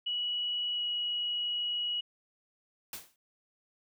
sine tone with pitch glide, 2930 to 2913 Hz, F#7 to F#7, -18 to -28 cents, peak -30 dBFS, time 0.06-2.01 s, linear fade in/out 10 ms, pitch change -10 cents, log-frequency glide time 0.72-0.81 s
white noise with exponential decay, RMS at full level -37 dBFS, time 2.93-3.16 s, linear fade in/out 2 ms, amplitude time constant 49 ms
effects none

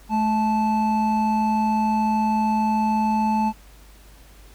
triangle tone pair together, 216 / 873.3 Hz, A3 / A5, -32 / -13 cents, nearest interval 2 octaves, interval 2419 cents, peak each -19 dBFS, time 0.09-3.53 s, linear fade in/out 50 ms, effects added 50 Hz sine -46 dBFS peak until 4.54 s + pink hiss -52 dBFS RMS until 4.54 s

